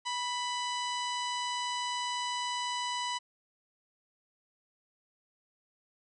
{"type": "harmonic tone with a mistuned harmonic", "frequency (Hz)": 994, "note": "B5", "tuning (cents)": 11, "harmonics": [1, 2, 3, 4, 5, 6, 7, 8, 9], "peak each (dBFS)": [-34, -41, -39, -42, -45, -47, -51, -48, -54], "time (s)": [0.05, 3.19], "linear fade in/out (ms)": 20, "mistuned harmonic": 1, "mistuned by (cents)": -28, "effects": []}